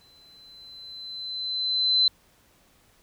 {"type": "tone with exponential growth", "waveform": "sine", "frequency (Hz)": 4050, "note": "B7", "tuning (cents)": 43, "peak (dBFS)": -16, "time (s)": [0.01, 2.08], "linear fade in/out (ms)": 2, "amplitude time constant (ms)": 450, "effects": ["pink hiss -61 dBFS RMS until 3.02 s"]}